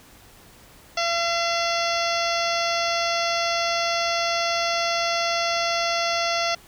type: harmonic tone with a mistuned harmonic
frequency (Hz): 680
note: F5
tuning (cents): -46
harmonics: 1 / 2 / 3 / 4 / 5 / 6 / 7 / 8 / 9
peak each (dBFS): -25 / -28 / -30 / -31 / -32 / -33 / -33 / -34 / -35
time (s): 0.97-6.55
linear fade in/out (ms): 5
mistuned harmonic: 6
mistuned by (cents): +73
effects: pink hiss -50 dBFS RMS until 6.67 s